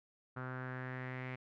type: tone with low-pass filter sweep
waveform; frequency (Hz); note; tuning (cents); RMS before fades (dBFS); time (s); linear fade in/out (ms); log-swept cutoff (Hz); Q
sawtooth; 128.1; C3; -36; -43; 0.36-1.36; 10; 1400 to 2200; 4.7
effects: none